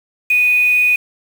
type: tone with quantisation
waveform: sine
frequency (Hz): 2479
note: D#7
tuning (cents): -7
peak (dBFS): -10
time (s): 0.3-0.96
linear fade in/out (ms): 5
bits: 5
effects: none